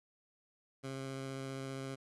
15% pulse tone with vibrato, 134.4 Hz, C3, 47 cents sharp, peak -34 dBFS, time 0.83-1.96 s, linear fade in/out 20 ms, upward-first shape triangle, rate 15 Hz, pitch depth 14 cents each way, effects resampled to 24000 Hz + 12-bit

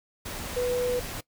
sine tone in noise, 493.9 Hz, B4, in tune, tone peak -24 dBFS, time 0.56-1 s, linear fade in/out 10 ms, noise pink, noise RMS -36 dBFS, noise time 0.25-1.21 s, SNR +9 dB, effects noise-tail reverb RT60 0.1 s tail -20 dB re dry

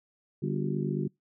harmonic tone with a mistuned harmonic, 49 Hz, G1, in tune, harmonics 3 / 4 / 5 / 6 / 7 / 8, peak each -31 / -33 / -37 / -40 / -35 / -40 dBFS, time 0.42-1.08 s, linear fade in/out 10 ms, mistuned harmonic 7, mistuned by +72 cents, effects noise-tail reverb RT60 0.2 s tail -26 dB re dry

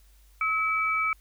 sine tone pair together, 1290.3 / 2299 Hz, E6 / D7, -37 / -37 cents, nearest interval minor seventh, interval 1000 cents, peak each -26 / -26 dBFS, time 0.41-1.13 s, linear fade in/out 2 ms, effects added 50 Hz sine -54 dBFS peak until 1.2 s + white hiss -64 dBFS RMS until 1.2 s

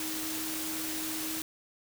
sine tone in noise, 315.9 Hz, D#4, 26 cents sharp, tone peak -38 dBFS, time 0-1.42 s, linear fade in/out 2 ms, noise white, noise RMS -36 dBFS, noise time 0-1.42 s, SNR -5 dB, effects none

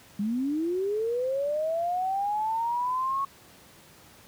sine linear sweep, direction up, 196.1 to 1108.7 Hz, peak -25 dBFS, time 0.19-3.25 s, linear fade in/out 5 ms, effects pink hiss -53 dBFS RMS until 4.27 s + high-pass 80 Hz 12 dB/octave

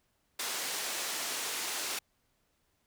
white band-pass noise, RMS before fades -36 dBFS, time 0.39-1.99 s, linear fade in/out 5 ms, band 310 to 8600 Hz, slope 12 dB/octave, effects pink hiss -75 dBFS RMS until 2.86 s

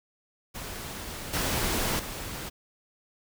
pink noise with level steps, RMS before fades -38 / -28 / -37 dBFS, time 0.54-2.5 s, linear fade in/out 20 ms, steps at 1.33 / 1.99 s, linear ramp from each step 5 ms, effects none

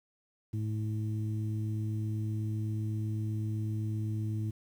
harmonic tone, 107.9 Hz, A2, 33 cents flat, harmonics 1 / 2 / 3, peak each -31 / -41 / -42 dBFS, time 0.53-4.51 s, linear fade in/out 10 ms, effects 10-bit

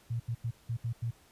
sine tone bursts at uneven times, 116.6 Hz, A#2, 1 cent sharp, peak -30 dBFS, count 6, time 0.1-0.2 / 0.28-0.35 / 0.44-0.51 / 0.69-0.77 / 0.84-0.93 / 1.02-1.11 s, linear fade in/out 10 ms, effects pink hiss -62 dBFS RMS until 1.31 s + resampled to 32000 Hz

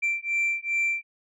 sine beating tone pair, 2349 / 2351.5 Hz, D7 / D7, 0 / +2 cents, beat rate 2.5 Hz, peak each -25 dBFS, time 0.02-1.03 s, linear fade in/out 20 ms, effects tanh soft clip ceiling -20 dBFS

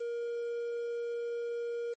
triangle tone with quantisation, 471.5 Hz, A#4, 20 cents sharp, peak -31 dBFS, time 0-1.94 s, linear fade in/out 10 ms, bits 9, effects low-pass 12000 Hz 12 dB/octave + MP3 32 kbps

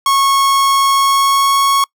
45% pulse tone with pitch glide, 1097 to 1104 Hz, C#6 to C#6, -18 to -7 cents, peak -10 dBFS, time 0.06-1.84 s, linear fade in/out 2 ms, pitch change +11 cents, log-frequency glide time 0.92-1.57 s, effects noise-tail reverb RT60 0.1 s tail -26 dB re dry

